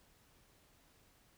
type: silence
effects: pink hiss -68 dBFS RMS until 1.37 s